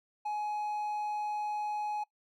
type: tone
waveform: triangle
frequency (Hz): 840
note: G#5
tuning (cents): +19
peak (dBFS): -30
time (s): 0.25-2.04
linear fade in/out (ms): 10
effects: noise-tail reverb RT60 0.1 s tail -21 dB re dry